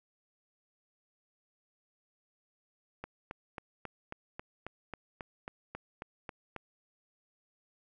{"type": "click train", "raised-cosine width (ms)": 0.5, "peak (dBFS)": -25, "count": 14, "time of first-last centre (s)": [3.04, 6.563], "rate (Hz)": 3.69, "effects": []}